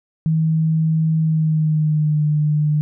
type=tone with pitch glide; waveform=sine; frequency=159.5 to 150.55 Hz; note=D#3 to D3; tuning=+43 to +43 cents; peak=-14 dBFS; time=0.26-2.81 s; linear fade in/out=0 ms; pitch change=-100 cents; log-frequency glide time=1.19-2.24 s; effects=none